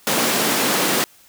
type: high-pass noise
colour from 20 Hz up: pink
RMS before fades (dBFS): -19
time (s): 0.07-1.04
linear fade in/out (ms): 0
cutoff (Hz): 190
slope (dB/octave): 24
effects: white hiss -51 dBFS RMS until 1.28 s